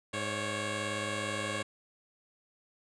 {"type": "tone cluster", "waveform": "10% pulse", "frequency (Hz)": [104.5, 542, 561], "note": ["G#2", "C#5", "C#5"], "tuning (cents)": [11, -39, 21], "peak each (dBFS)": -29, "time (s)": [0.13, 1.63], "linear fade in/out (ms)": 10, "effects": ["resampled to 22050 Hz"]}